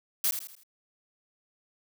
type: noise with echo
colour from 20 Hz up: blue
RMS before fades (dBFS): -26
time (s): 0.24-0.31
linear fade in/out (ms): 2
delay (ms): 81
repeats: 4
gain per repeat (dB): -8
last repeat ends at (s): 0.634
effects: none